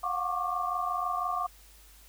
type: tone cluster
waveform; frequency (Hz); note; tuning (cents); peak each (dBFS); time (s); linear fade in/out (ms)
sine; 711 / 737 / 1096 / 1180; F5 / F#5 / C#6 / D6; +31 / -7 / -20 / +8; -35 / -37 / -33 / -32; 0.03-1.47; 10
effects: added 50 Hz sine -55 dBFS peak until 2.08 s + white hiss -57 dBFS RMS until 2.08 s